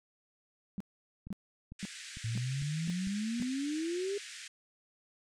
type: tone bursts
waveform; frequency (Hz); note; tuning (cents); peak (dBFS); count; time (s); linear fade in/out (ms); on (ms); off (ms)
sine; 196; G3; 0; -34; 6; 0.78-3.424; 0; 24; 500
type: click train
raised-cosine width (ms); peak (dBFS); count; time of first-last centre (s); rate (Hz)
5; -33; 5; 1.27-3.072; 2.22
type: band-pass noise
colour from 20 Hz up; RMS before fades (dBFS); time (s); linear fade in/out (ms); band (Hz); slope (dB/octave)
pink; -47; 1.79-4.48; 5; 1600 to 9100; 48
type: exponential sweep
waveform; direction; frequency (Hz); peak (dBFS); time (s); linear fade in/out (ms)
sine; up; 110 to 411.7; -32; 2.24-4.18; 5
effects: none